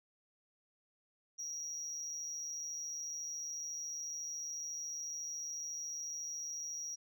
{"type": "tone with amplitude modulation", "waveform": "sine", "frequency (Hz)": 5710, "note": "F8", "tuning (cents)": 37, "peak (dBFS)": -34, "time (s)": [1.38, 6.96], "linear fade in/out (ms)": 20, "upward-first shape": "sine", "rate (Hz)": 154, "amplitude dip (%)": 80, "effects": ["tanh soft clip ceiling -36 dBFS"]}